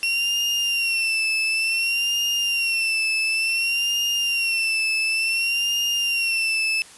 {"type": "tone with vibrato", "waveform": "35% pulse", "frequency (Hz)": 2722, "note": "F7", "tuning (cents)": -45, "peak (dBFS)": -18, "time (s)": [0.03, 6.82], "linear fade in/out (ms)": 0, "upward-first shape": "sine", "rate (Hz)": 0.56, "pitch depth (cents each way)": 63, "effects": ["white hiss -45 dBFS RMS until 6.97 s", "resampled to 24000 Hz"]}